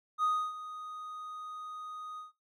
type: tone with ADSR envelope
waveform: triangle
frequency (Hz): 1244.5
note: D#6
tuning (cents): 0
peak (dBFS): -23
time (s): 0.18-2.32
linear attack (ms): 54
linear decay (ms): 290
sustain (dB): -16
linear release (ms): 140
effects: noise-tail reverb RT60 0.2 s tail -17 dB re dry + tanh soft clip ceiling -20 dBFS